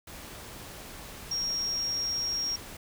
sine tone in noise, 5588 Hz, F8, in tune, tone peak -28 dBFS, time 1.31-2.56 s, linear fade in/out 5 ms, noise pink, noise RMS -44 dBFS, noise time 0.07-2.77 s, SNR +13 dB, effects none

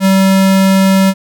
square tone, 192.2 Hz, G3, 34 cents flat, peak -7 dBFS, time 0-1.14 s, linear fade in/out 50 ms, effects none

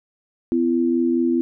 sine tone pair together, 253 / 337.7 Hz, B3 / E4, +42 / +42 cents, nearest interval perfect fourth, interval 500 cents, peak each -19 dBFS, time 0.52-1.41 s, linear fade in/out 0 ms, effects none

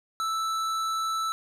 sine tone with hard clipping, 1318.5 Hz, E6, in tune, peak -28 dBFS, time 0.2-1.32 s, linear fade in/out 0 ms, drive 13 dB, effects none

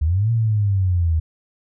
sine linear two-way sweep, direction up then down, 71.1 to 116.8 to 78 Hz, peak -15 dBFS, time 0.01-1.2 s, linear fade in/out 10 ms, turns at 0.31 s, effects none

